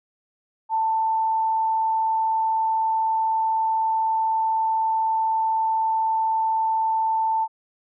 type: tone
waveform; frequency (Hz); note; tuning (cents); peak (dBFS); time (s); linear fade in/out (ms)
sine; 888; A5; +16; -19; 0.69-7.48; 50
effects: none